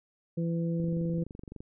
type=harmonic tone; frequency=167.6 Hz; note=E3; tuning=29 cents sharp; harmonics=1 / 2 / 3; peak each=-28 / -37 / -38 dBFS; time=0.37-1.24 s; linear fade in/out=10 ms
type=click train; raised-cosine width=3 ms; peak=-30 dBFS; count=20; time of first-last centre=0.8-1.605 s; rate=23.6 Hz
effects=none